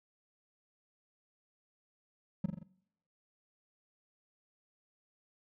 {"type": "tone with echo", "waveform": "triangle", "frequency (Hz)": 185, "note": "F#3", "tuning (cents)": 0, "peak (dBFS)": -25, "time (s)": [2.44, 2.46], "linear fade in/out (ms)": 5, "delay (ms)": 43, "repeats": 4, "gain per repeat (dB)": -4, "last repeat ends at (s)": 2.632, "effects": ["noise-tail reverb RT60 0.7 s tail -20 dB re dry"]}